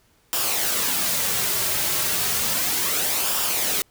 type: noise with flanger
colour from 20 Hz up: white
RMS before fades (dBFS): -23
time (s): 0.33-3.82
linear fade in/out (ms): 0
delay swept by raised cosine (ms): 0.47 to 4.17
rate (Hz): 0.33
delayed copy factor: -0.5
effects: pink hiss -61 dBFS RMS until 3.9 s